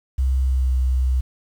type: tone with pitch glide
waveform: sine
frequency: 65.6 to 64.18 Hz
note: C2 to C2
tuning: +5 to -33 cents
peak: -15 dBFS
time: 0.18-1.21 s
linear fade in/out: 10 ms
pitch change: -38 cents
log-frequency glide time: 0.43-0.72 s
effects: tanh soft clip ceiling -12 dBFS + 8-bit